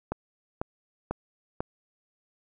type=click train; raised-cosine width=1 ms; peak=-15 dBFS; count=4; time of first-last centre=0.12-1.605 s; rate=2.02 Hz; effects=none